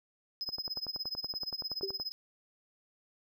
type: tone with tremolo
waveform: triangle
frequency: 5070 Hz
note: D#8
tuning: 32 cents sharp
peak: -31 dBFS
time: 0.41-2.12 s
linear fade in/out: 0 ms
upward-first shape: sine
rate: 17 Hz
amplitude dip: 95%
type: click train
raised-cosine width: 1 ms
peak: -31 dBFS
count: 17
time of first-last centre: 0.49-1.999 s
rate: 10.6 Hz
type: tone with exponential decay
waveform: sine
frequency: 389.6 Hz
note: G4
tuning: 11 cents flat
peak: -30 dBFS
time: 1.83-2.01 s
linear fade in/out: 2 ms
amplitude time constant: 38 ms
effects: none